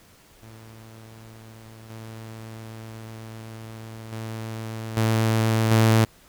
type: tone with level steps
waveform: sawtooth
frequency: 111.5 Hz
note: A2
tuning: 23 cents sharp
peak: -39 / -33 / -27 / -15 / -11 dBFS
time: 0.42-6.05 s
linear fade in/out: 10 ms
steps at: 1.9 / 4.12 / 4.97 / 5.71 s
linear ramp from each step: 2 ms
effects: pink hiss -54 dBFS RMS until 6.28 s